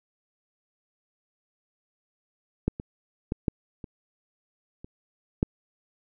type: clicks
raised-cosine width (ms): 3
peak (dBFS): -10 / -21 / -14 / -10 / -25 / -28 / -9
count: 7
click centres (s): 2.68 / 2.799 / 3.321 / 3.482 / 3.842 / 4.845 / 5.429
effects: none